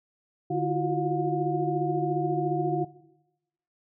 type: tone cluster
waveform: sine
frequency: 148.4 / 330.6 / 353.4 / 367.7 / 715 Hz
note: D3 / E4 / F4 / F#4 / F5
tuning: +18 / +5 / +21 / -11 / +41 cents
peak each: -31 dBFS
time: 0.5-2.85 s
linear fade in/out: 10 ms
effects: noise-tail reverb RT60 0.9 s tail -17 dB re dry